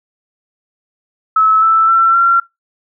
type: tone with pitch steps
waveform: sine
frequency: 1298 / 1321.5 / 1345.3 / 1369.6 Hz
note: E6 / E6 / E6 / F6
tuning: -27 / +4 / +35 / -34 cents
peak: -7 dBFS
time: 1.36-2.4 s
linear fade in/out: 5 ms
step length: 260 ms
effects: noise-tail reverb RT60 0.2 s tail -23 dB re dry